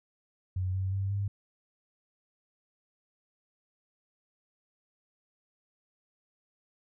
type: tone with pitch steps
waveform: sine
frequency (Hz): 92.5 / 94.94 / 97.44 / 100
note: F#2 / F#2 / G2 / G2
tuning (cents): 0 / +45 / -10 / +35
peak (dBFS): -28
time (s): 0.56-1.28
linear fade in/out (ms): 5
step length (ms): 180
effects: none